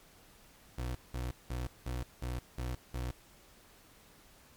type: tone bursts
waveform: 30% pulse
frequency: 61.74 Hz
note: B1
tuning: in tune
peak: -32 dBFS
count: 7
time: 0.78-3.11 s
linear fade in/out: 5 ms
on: 170 ms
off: 190 ms
effects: pink hiss -60 dBFS RMS until 4.56 s + MP3 96 kbps